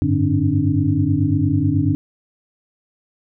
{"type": "tone cluster", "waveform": "sine", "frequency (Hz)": [95.4, 104.5, 147.4, 270.5, 298], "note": ["G2", "G#2", "D3", "C#4", "D4"], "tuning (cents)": [-47, 11, 7, -42, 25], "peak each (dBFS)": -21, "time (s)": [0.02, 1.95], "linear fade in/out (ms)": 0, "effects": []}